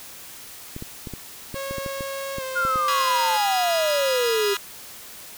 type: clicks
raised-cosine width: 3 ms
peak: -20 dBFS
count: 12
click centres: 0.764 / 0.824 / 1.072 / 1.137 / 1.543 / 1.71 / 1.783 / 1.862 / 2.008 / 2.384 / 2.651 / 2.758 s
type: tone with pitch glide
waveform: sawtooth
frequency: 547 to 523.8 Hz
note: C#5 to C5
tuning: -23 to +2 cents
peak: -25 dBFS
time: 1.54-3.38 s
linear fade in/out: 20 ms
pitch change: -75 cents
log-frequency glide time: 2.37-2.43 s
type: exponential sweep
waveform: sine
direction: down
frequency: 1451 to 392 Hz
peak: -20 dBFS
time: 2.55-4.55 s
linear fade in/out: 20 ms
type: chord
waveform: 15% pulse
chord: F half-diminished seventh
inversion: second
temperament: equal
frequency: 987.8 / 1244.5 / 1396.9 / 1661.2 Hz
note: Cb6 / Eb6 / F6 / Ab6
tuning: 0 / 0 / 0 / 0 cents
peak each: -24 dBFS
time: 2.88-4.57 s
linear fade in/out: 2 ms
effects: white hiss -41 dBFS RMS until 5.37 s